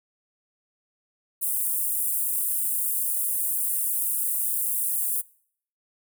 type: high-pass noise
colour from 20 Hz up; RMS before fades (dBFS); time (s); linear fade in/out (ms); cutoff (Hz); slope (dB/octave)
pink; -26; 1.41-5.22; 20; 9000; 48
effects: noise-tail reverb RT60 0.6 s tail -23 dB re dry